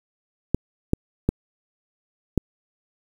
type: clicks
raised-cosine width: 3 ms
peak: -5 dBFS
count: 4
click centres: 0.546 / 0.934 / 1.29 / 2.377 s
effects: 7-bit